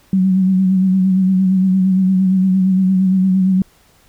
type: tone with vibrato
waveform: sine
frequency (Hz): 188.1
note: F#3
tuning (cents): +29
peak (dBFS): -10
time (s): 0.13-3.62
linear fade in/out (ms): 2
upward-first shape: sine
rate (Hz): 8.7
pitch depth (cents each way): 37
effects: pink hiss -52 dBFS RMS until 4.08 s